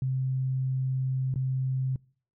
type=tone with dropouts; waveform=sine; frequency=131 Hz; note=C3; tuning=2 cents sharp; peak=-25 dBFS; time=0.02-1.96 s; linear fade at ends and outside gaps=2 ms; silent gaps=1.341-1.358 s; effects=noise-tail reverb RT60 0.5 s tail -26 dB re dry